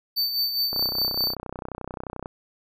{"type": "tone with tremolo", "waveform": "square", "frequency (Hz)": 4562, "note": "C#8", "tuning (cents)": 49, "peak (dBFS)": -21, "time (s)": [0.16, 1.35], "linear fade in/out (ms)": 20, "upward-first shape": "sine", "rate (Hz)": 4.9, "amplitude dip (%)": 55}
{"type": "click train", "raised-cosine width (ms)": 1, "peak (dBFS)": -19, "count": 49, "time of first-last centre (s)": [0.73, 2.259], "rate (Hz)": 31.4}
{"effects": []}